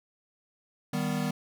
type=chord; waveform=square; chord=Eb augmented; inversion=none; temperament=equal; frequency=155.56 / 196 / 246.9 Hz; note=Eb3 / G3 / B3; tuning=0 / 0 / 0 cents; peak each=-33 dBFS; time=0.93-1.31 s; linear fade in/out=5 ms; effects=none